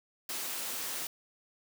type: high-pass noise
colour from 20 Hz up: white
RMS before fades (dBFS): -37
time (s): 0.29-1.07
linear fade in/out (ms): 2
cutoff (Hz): 200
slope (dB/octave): 12
effects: none